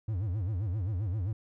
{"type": "tone with vibrato", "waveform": "triangle", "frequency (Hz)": 98, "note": "G2", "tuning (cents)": 0, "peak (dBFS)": -27, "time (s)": [0.08, 1.33], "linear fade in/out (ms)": 5, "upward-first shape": "sine", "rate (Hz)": 7.6, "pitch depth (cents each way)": 240, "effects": []}